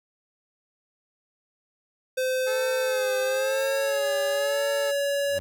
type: tone with pitch glide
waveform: square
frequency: 515 to 564.9 Hz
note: C5 to C#5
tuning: -28 to +33 cents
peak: -24 dBFS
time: 2.17-5.39 s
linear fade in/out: 10 ms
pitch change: +161 cents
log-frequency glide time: 3.18-4.09 s
type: tone with vibrato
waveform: 15% pulse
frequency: 426.3 Hz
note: G#4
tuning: 45 cents sharp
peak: -27 dBFS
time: 2.46-4.92 s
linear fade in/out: 20 ms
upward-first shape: sine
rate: 1 Hz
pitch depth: 89 cents each way
type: tone with exponential growth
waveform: sawtooth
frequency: 91.5 Hz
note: F#2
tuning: 19 cents flat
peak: -32 dBFS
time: 5.21-5.4 s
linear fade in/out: 0 ms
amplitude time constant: 40 ms
effects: none